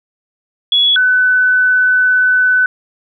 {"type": "tone pair in turn", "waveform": "sine", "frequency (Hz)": [3374, 1502.9], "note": ["G#7", "F#6"], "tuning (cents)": [27, 27], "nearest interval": "octave + major second", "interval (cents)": 1400, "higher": "first", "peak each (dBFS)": -8, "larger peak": "neither", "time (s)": [[0.72, 0.96], [0.96, 2.66]], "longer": "second", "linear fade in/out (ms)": 2, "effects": []}